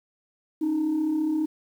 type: tone pair together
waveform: sine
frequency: 276.4 / 311.1 Hz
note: C#4 / D#4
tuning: -5 / 0 cents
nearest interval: major second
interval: 205 cents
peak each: -30 / -21 dBFS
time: 0.61-1.46 s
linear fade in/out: 10 ms
effects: tanh soft clip ceiling -19 dBFS + 9-bit